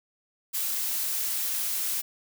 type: noise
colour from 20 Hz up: blue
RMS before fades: -29 dBFS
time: 0.53-2.02 s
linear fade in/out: 20 ms
effects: none